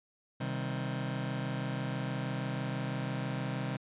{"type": "chord", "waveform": "sawtooth", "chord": "C minor", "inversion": "none", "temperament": "just", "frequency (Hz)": [130.81, 156.98, 196.22], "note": ["C3", "Eb3", "G3"], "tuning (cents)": [0, 16, 2], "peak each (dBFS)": [-31, -35, -35], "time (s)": [0.4, 3.77], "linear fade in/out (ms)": 10, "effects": ["resampled to 8000 Hz"]}